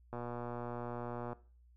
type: click train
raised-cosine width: 1 ms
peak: -28 dBFS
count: 145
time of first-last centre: 0.13-1.33 s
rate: 120 Hz
effects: noise-tail reverb RT60 0.4 s tail -18 dB re dry + added 60 Hz sine -60 dBFS peak until 1.76 s